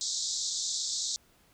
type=band-pass noise; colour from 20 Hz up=white; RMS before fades=-33 dBFS; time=0.01-1.16 s; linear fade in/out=0 ms; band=3600 to 7700 Hz; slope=96 dB/octave; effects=pink hiss -64 dBFS RMS until 1.53 s